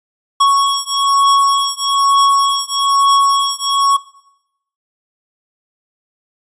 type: beating tone pair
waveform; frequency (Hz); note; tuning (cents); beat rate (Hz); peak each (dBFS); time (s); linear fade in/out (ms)
square; 1108.7 / 1109.8; C#6 / C#6; 0 / +2; 1.1; -14; 0.4-3.97; 10
effects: noise-tail reverb RT60 0.8 s tail -18 dB re dry + resampled to 22050 Hz